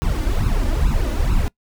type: noise with flanger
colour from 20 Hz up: brown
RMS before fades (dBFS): -18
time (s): 0.02-1.48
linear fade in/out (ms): 0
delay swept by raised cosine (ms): 0.75 to 3.45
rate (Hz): 2.3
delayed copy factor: +0.95
effects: noise-tail reverb RT60 0.1 s tail -23 dB re dry